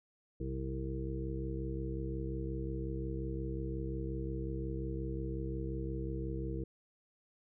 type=harmonic tone with a mistuned harmonic; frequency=65.6 Hz; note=C2; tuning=5 cents sharp; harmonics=1 / 2 / 3 / 5 / 6 / 7; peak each=-39 / -41 / -46 / -42 / -49 / -45 dBFS; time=0.4-6.64 s; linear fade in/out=5 ms; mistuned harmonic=1; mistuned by=-120 cents; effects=none